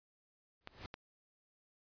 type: noise with exponential growth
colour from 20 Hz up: pink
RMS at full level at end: -44 dBFS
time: 0.61-0.86 s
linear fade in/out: 0 ms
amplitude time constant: 54 ms
type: clicks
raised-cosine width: 0.3 ms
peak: -28 dBFS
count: 2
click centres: 0.674 / 0.941 s
effects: resampled to 11025 Hz